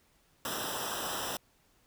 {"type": "noise with comb filter", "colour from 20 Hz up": "pink", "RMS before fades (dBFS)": -36, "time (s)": [0.45, 1.37], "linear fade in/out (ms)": 2, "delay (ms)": 0.45, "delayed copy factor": -1, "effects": ["pink hiss -68 dBFS RMS until 1.86 s"]}